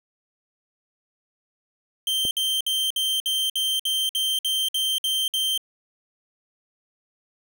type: tone bursts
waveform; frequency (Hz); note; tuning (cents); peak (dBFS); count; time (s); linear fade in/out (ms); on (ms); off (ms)
45% pulse; 3136; G7; 0; -21; 12; 2.07-5.577; 2; 240; 57
type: click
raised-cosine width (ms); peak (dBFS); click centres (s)
2; -21; 2.252
effects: none